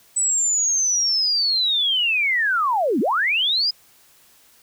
sine linear two-way sweep, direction down then up, 8010 to 196 to 5070 Hz, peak -17 dBFS, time 0.16-3.71 s, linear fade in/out 10 ms, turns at 3 s, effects white hiss -54 dBFS RMS until 4.62 s

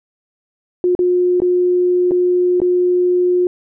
sine tone with dropouts, 358.7 Hz, F4, 46 cents sharp, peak -11 dBFS, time 0.84-3.47 s, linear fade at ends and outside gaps 1 ms, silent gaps 0.951-0.991 / 1.402-1.419 / 2.11-2.117 / 2.602-2.617 s, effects none

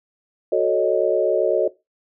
sine chord, D# half-diminished seventh, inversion first, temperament equal, 370 / 440 / 554.4 / 622.3 Hz, F#4 / A4 / C#5 / D#5, 0 / 0 / 0 / 0 cents, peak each -21 dBFS, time 0.52-1.68 s, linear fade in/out 5 ms, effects noise-tail reverb RT60 0.2 s tail -17 dB re dry

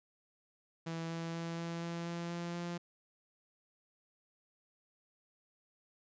sawtooth tone with pitch steps, 164.81 / 165.96 / 167.11 / 168.27 / 169.44 / 170.62 / 171.81 / 173 Hz, E3 / E3 / E3 / E3 / E3 / F3 / F3 / F3, 0 / +12 / +24 / +36 / +48 / -40 / -28 / -16 cents, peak -34 dBFS, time 0.86-2.78 s, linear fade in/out 10 ms, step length 240 ms, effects resampled to 16000 Hz

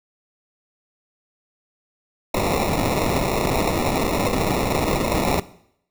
white noise with sample-and-hold, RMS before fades -21 dBFS, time 2.34-5.4 s, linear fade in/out 5 ms, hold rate 1575 Hz, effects noise-tail reverb RT60 0.7 s tail -18 dB re dry

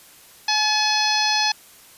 harmonic tone with a mistuned harmonic, 850 Hz, G#5, 40 cents sharp, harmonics 1 / 2 / 3 / 4 / 5 / 6 / 7, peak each -23 / -27 / -26 / -28 / -24 / -24 / -29 dBFS, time 0.48-1.52 s, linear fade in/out 5 ms, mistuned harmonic 2, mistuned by +22 cents, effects white hiss -48 dBFS RMS until 1.97 s + resampled to 32000 Hz

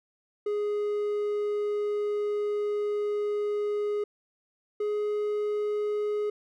triangle tone pair in turn, 415.3 / 418.4 Hz, G#4 / G#4, 0 / +13 cents, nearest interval unison, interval 13 cents, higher second, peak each -24 dBFS, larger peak neither, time 0.46-4.04 / 4.8-6.3 s, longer first, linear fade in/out 5 ms, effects none

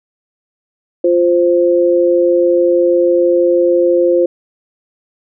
sine tone pair together, 349.2 / 522.9 Hz, F4 / C5, 0 / -1 cents, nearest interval perfect fifth, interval 699 cents, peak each -11 dBFS, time 1.04-4.26 s, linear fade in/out 5 ms, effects none

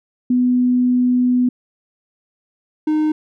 sine / triangle tone pair in turn, 248.7 / 307.7 Hz, B3 / D#4, +12 / -19 cents, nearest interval major third, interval 369 cents, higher second, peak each -12 dBFS, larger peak neither, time 0.3-1.49 / 2.87-3.12 s, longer first, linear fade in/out 5 ms, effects none

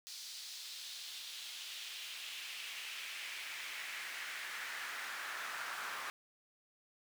brown noise with high-pass filter sweep, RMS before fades -45 dBFS, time 0.07-6.1 s, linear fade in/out 0 ms, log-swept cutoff 4600 to 1300 Hz, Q 2.1, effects none

